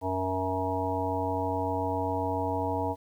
harmonic tone with a mistuned harmonic, 93.6 Hz, F#2, 20 cents sharp, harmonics 1 / 3 / 5 / 7 / 9 / 10, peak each -34 / -34 / -34 / -34 / -34 / -34 dBFS, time 0.01-2.96 s, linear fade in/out 50 ms, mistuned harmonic 10, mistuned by +25 cents, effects 10-bit

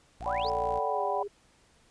sawtooth tone, 58.27 Hz, A#1, in tune, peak -37 dBFS, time 0.2-0.79 s, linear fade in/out 0 ms
sine exponential sweep, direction up, 643 to 5500 Hz, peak -37 dBFS, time 0.21-0.5 s, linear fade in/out 10 ms
sine chord, G major seventh, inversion second, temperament equal with one note detuned, 578.2 / 740 / 784 / 987.8 Hz, D5 / F#5 / G5 / B5, -27 / 0 / 0 / 0 cents, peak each -33 dBFS, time 0.26-1.23 s, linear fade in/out 2 ms
sine tone with pitch glide, 441.3 to 407 Hz, A4 to G#4, +5 to -35 cents, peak -34 dBFS, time 0.44-1.28 s, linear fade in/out 10 ms, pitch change -140 cents, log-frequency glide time 0.88-1.02 s
effects pink hiss -63 dBFS RMS until 1.9 s + resampled to 22050 Hz

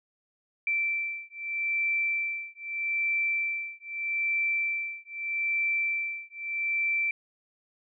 sine beating tone pair, 2338 / 2338.8 Hz, D7 / D7, -8 / -8 cents, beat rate 0.8 Hz, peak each -30 dBFS, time 0.67-7.11 s, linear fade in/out 2 ms, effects none

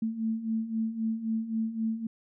sine beating tone pair, 220.5 / 224.3 Hz, A3 / A3, +4 / +34 cents, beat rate 3.8 Hz, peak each -34 / -29 dBFS, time 0.02-2.07 s, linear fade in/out 5 ms, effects none

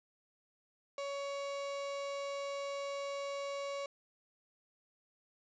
35% pulse tone, 560 Hz, C#5, 18 cents sharp, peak -36 dBFS, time 0.98-3.86 s, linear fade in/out 2 ms, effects resampled to 16000 Hz

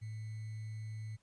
sine tone with sample-and-hold, 108.9 Hz, A2, 17 cents flat, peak -40 dBFS, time 0.01-1.17 s, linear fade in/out 20 ms, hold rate 2100 Hz, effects pink hiss -75 dBFS RMS until 1.22 s + resampled to 22050 Hz

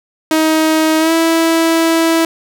sawtooth tone with pitch glide, 315.8 to 328.1 Hz, D#4 to E4, +26 to -8 cents, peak -6 dBFS, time 0.31-2.25 s, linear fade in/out 2 ms, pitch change +66 cents, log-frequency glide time 0.99-1.12 s, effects none

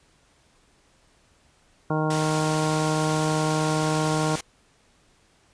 harmonic tone, 155.3 Hz, D#3, 3 cents flat, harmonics 1 / 2 / 3 / 4 / 5 / 6 / 7 / 9, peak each -25 / -28 / -30 / -31 / -32 / -33 / -33 / -35 dBFS, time 1.9-4.36 s, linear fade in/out 5 ms
white low-pass noise, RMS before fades -34 dBFS, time 2.1-4.41 s, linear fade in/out 5 ms, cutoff 8400 Hz, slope 12 dB/octave
effects pink hiss -61 dBFS RMS until 5.53 s + resampled to 22050 Hz

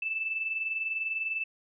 sine tone pair together, 2637 / 2657 Hz, E7 / E7, 0 / +13 cents, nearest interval unison, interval 13 cents, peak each -30 / -38 dBFS, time 0.02-1.44 s, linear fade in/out 5 ms, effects none

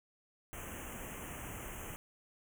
pink band-stop noise, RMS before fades -45 dBFS, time 0.53-1.96 s, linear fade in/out 0 ms, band 3100 to 6200 Hz, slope 96 dB/octave, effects none

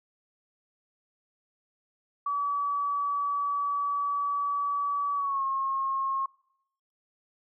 sine tone with pitch glide, 1144 to 1079.8 Hz, D6 to C#6, -46 to -46 cents, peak -26 dBFS, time 2.26-6.26 s, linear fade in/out 5 ms, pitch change -100 cents, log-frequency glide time 5.15-5.44 s, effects noise-tail reverb RT60 0.8 s tail -23 dB re dry

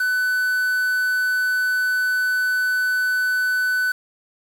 triangle tone with quantisation, 1500 Hz, F#6, 23 cents sharp, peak -16 dBFS, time 0-3.92 s, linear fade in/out 5 ms, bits 6, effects none

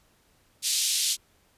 pink band-pass noise, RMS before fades -26 dBFS, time 0.62-1.17 s, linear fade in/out 50 ms, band 3400 to 11000 Hz, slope 24 dB/octave, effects pink hiss -64 dBFS RMS until 1.57 s + resampled to 32000 Hz

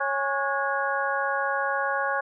harmonic tone with a mistuned harmonic, 275.8 Hz, C#4, 9 cents flat, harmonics 2 / 3 / 4 / 5 / 6, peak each -30 / -30 / -30 / -30 / -30 dBFS, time 0-2.21 s, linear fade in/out 10 ms, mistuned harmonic 5, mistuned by +83 cents, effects none

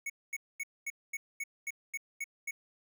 square tone bursts, 2217 Hz, C#7, in tune, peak -35 dBFS, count 10, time 0.06-2.51 s, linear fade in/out 5 ms, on 38 ms, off 230 ms, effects none

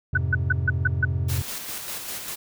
triangle chord, F minor, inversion none, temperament just, 87.31 / 104.77 / 130.96 Hz, F2 / Ab2 / C3, 0 / +16 / +2 cents, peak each -23 / -28 / -25 dBFS, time 0.13-1.42 s, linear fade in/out 5 ms
sine tone bursts, 1498 Hz, F#6, 21 cents sharp, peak -17 dBFS, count 6, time 0.15-1.05 s, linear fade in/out 5 ms, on 25 ms, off 150 ms
white noise with tremolo, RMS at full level -32 dBFS, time 1.28-2.36 s, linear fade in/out 20 ms, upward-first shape square, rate 5 Hz, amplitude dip 35%
effects none

